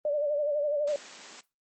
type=tone with vibrato; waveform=sine; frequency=587.3 Hz; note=D5; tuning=in tune; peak=-25 dBFS; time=0.05-0.96 s; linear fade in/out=2 ms; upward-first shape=sine; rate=12 Hz; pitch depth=59 cents each way
type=high-pass noise; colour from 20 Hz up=white; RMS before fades=-42 dBFS; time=0.87-1.41 s; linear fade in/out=5 ms; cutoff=210 Hz; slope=24 dB/octave
effects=noise-tail reverb RT60 0.2 s tail -19 dB re dry + Opus 24 kbps